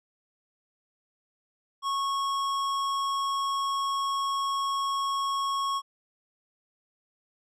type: tone with hard clipping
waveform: sine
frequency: 1100 Hz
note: C#6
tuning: 14 cents flat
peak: -28 dBFS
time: 1.82-5.82 s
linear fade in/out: 50 ms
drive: 13 dB
effects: none